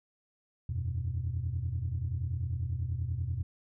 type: chord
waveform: sine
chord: E suspended second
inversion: none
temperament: just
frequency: 82.41 / 92.71 / 123.61 Hz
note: E2 / F#2 / B2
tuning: 0 / +4 / +2 cents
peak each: -34 dBFS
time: 0.69-3.43 s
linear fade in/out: 5 ms
effects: tanh soft clip ceiling -24 dBFS